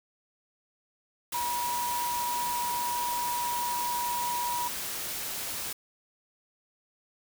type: tone in noise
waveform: sine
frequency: 965 Hz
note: B5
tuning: 40 cents flat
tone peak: -29 dBFS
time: 1.34-4.68 s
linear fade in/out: 5 ms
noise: white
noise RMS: -35 dBFS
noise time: 1.32-5.73 s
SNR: +3 dB
effects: none